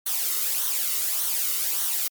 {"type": "noise with flanger", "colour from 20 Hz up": "blue", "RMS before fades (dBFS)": -25, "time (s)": [0.06, 2.08], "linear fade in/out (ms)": 5, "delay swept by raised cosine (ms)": [0.4, 1.23], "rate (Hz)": 1.7, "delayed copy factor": -0.6, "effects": ["MP3 96 kbps"]}